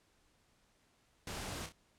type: noise with echo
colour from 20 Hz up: pink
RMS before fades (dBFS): -43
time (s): 1.27-1.66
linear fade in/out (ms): 2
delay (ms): 31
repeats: 2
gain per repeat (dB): -7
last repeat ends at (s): 1.722
effects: pink hiss -72 dBFS RMS until 1.98 s + low-pass 10000 Hz 12 dB/octave